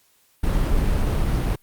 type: noise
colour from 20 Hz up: brown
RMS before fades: -20 dBFS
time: 0.43-1.56 s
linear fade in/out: 10 ms
effects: white hiss -61 dBFS RMS until 1.62 s + Opus 48 kbps